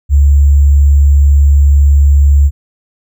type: tone with sample-and-hold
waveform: sine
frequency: 71 Hz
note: C#2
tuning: 42 cents sharp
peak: -3 dBFS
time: 0.09-2.51 s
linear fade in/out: 50 ms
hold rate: 7350 Hz
effects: none